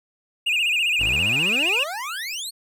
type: tone with vibrato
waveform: triangle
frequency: 2637 Hz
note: E7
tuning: in tune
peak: -17 dBFS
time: 0.46-1.84 s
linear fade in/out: 10 ms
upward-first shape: sine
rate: 15 Hz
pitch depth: 150 cents each way
type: exponential sweep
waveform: 25% pulse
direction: up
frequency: 43.83 to 4500 Hz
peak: -24 dBFS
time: 0.99-2.51 s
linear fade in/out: 20 ms
effects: none